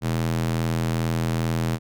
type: tone with high-pass filter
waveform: square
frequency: 41.2 Hz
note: E1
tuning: in tune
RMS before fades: -24 dBFS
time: 0.01-1.79 s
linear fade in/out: 50 ms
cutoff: 130 Hz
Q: 1.6
effects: none